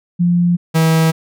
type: tone pair in turn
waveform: sine / 45% pulse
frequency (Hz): 174.61 / 161.44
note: F3 / E3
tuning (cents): 0 / -36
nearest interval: minor second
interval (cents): 136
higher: first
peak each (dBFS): -10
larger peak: neither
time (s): 0.19-0.57 / 0.74-1.12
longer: neither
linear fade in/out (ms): 20
effects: none